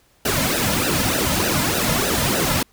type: noise with flanger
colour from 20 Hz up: pink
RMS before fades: -20 dBFS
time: 0.25-2.63 s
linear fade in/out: 5 ms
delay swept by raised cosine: 0.89 to 2.69 ms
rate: 3.3 Hz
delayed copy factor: -1
effects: pink hiss -58 dBFS RMS until 2.72 s